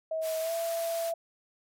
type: tone with pitch glide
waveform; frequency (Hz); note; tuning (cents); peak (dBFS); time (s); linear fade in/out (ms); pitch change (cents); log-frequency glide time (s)
sine; 640 to 667.2; D#5 to E5; +49 to +21; -29; 0.11-1.14; 5; +72; 0.4-0.53
type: band-pass noise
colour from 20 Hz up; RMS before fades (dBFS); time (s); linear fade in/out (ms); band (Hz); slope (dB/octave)
white; -42; 0.21-1.13; 50; 820 to 16000; 96
effects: none